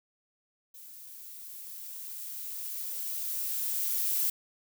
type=noise with level ramp; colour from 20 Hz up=violet; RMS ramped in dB=-49 to -28 dBFS; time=0.74-4.3 s; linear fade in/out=5 ms; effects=none